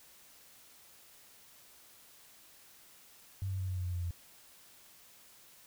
sine tone with pitch steps, 96.8 / 95.25 / 93.72 / 92.22 / 90.74 / 89.28 / 87.85 / 86.44 Hz, G2 / G2 / F#2 / F#2 / F#2 / F2 / F2 / F2, -21 / -49 / +23 / -5 / -33 / +39 / +11 / -17 cents, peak -33 dBFS, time 3.42-4.108 s, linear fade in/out 0 ms, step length 86 ms, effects white hiss -59 dBFS RMS until 5.66 s

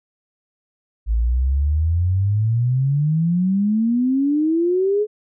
sine exponential sweep, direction up, 53.3 to 430 Hz, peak -15 dBFS, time 1.06-5.07 s, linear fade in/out 50 ms, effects none

